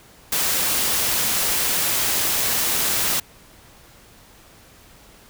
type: noise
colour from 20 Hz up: white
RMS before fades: -21 dBFS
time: 0.32-3.2 s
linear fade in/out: 5 ms
effects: pink hiss -49 dBFS RMS until 5.29 s